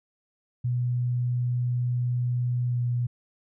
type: tone with pitch glide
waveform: sine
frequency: 122.9 to 121.56 Hz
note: B2 to B2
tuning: -8 to -27 cents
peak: -23 dBFS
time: 0.64-3.07 s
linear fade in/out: 10 ms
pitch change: -19 cents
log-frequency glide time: 2.67-2.8 s
effects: none